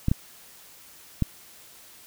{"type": "clicks", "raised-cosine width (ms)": 5, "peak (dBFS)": -9, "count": 3, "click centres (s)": [0.084, 0.115, 1.223], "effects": ["white hiss -50 dBFS RMS until 2.06 s"]}